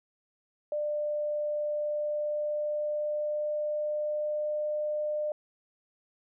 sine tone with pitch glide, 596 to 601.9 Hz, D5 to D5, +25 to +42 cents, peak -28 dBFS, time 0.72-5.32 s, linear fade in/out 2 ms, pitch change +17 cents, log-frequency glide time 1.75-4.56 s, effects none

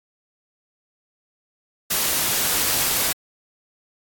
white noise, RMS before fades -21 dBFS, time 1.9-3.13 s, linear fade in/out 10 ms, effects AAC 64 kbps

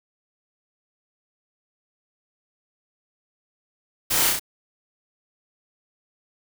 white noise with echo, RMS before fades -23 dBFS, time 4.1-4.3 s, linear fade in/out 10 ms, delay 32 ms, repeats 3, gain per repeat -2 dB, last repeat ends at 4.396 s, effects none

